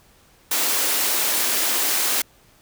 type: high-pass noise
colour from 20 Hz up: white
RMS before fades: -21 dBFS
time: 0.51-2.22 s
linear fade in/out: 5 ms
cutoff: 250 Hz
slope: 24 dB/octave
effects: pink hiss -55 dBFS RMS until 2.61 s